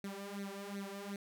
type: tone with flanger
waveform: sawtooth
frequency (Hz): 199.1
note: G3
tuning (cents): +27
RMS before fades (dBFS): -44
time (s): 0.04-1.16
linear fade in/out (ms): 2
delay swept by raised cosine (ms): 0.48 to 3.38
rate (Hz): 2.7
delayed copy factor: +0.85
effects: none